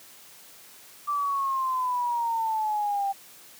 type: exponential sweep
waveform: sine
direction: down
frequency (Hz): 1174.7 to 783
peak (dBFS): -24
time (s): 1.07-3.13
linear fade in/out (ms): 20
effects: white hiss -50 dBFS RMS until 3.59 s + high-pass 100 Hz 12 dB/octave